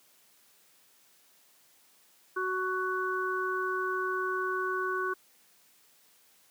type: harmonic tone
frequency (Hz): 372.2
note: F#4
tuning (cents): +10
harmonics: 1 / 3 / 4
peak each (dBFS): -33 / -33 / -33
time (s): 2.36-5.14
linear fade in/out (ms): 10
effects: white hiss -63 dBFS RMS until 6.5 s + high-pass 150 Hz 12 dB/octave